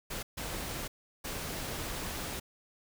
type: noise bursts at uneven times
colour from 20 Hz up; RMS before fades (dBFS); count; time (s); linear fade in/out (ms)
pink; -38; 3; 0.1-0.23 / 0.37-0.88 / 1.24-2.4; 10
effects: none